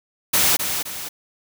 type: noise with echo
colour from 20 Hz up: white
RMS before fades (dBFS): -17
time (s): 0.33-0.57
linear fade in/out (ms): 10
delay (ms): 260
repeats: 2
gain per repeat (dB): -7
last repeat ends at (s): 1.09
effects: none